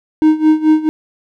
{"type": "tone with tremolo", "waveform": "triangle", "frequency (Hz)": 311.1, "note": "D#4", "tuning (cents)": 0, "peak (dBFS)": -3, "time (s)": [0.22, 0.89], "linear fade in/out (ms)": 0, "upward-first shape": "sine", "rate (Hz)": 4.6, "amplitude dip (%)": 85, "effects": []}